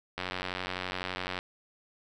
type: click train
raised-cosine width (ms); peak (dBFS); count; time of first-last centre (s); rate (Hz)
0.3; -17; 112; 0.18-1.389; 91.8
effects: none